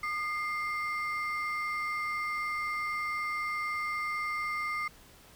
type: ring-modulated tone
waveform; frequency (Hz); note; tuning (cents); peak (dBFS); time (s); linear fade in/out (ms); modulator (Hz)
triangle; 1661.2; G#6; 0; -26; 0.03-4.88; 5; 442
effects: pink hiss -56 dBFS RMS until 5.35 s